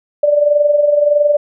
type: tone with amplitude modulation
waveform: sine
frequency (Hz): 587.3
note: D5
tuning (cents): 0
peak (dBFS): -6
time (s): 0.23-1.37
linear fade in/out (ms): 5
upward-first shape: sine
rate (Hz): 21.6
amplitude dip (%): 60
effects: none